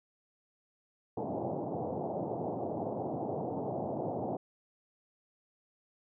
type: band-pass noise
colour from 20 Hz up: white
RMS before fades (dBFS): -36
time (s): 1.17-4.37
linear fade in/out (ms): 5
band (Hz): 100 to 800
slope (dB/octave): 48
effects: none